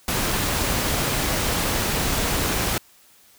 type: noise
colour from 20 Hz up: pink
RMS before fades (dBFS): -23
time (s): 0.08-2.78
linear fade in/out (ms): 2
effects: white hiss -54 dBFS RMS until 3.38 s